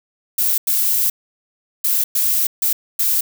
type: noise bursts at uneven times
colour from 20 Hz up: violet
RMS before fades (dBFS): -17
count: 6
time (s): 0.38-0.58 / 0.67-1.1 / 1.84-2.04 / 2.15-2.47 / 2.62-2.73 / 2.99-3.21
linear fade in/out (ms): 5
effects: none